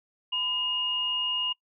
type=tone pair together; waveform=sine; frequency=1008 / 2851 Hz; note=B5 / F7; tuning=+35 / +35 cents; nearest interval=octave + tritone; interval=1800 cents; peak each=-38 / -26 dBFS; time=0.32-1.53 s; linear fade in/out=10 ms; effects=noise-tail reverb RT60 0.1 s tail -21 dB re dry